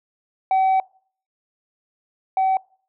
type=tone pair in turn; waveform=sine; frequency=762 / 762 Hz; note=G5 / G5; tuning=-49 / -49 cents; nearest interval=unison; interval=0 cents; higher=neither; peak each=-12 / -14 dBFS; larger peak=first; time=0.51-0.8 / 2.37-2.57 s; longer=first; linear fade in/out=2 ms; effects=noise-tail reverb RT60 0.5 s tail -26 dB re dry + tanh soft clip ceiling -14 dBFS